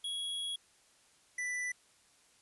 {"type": "tone pair in turn", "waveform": "square", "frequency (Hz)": [3328, 1982.4], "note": ["G#7", "B6"], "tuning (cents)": [3, 6], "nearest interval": "major sixth", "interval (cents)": 897, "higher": "first", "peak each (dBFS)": [-36, -35], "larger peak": "second", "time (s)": [[0.04, 0.56], [1.38, 1.72]], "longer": "first", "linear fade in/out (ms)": 5, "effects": ["white hiss -66 dBFS RMS until 2.41 s", "resampled to 24000 Hz"]}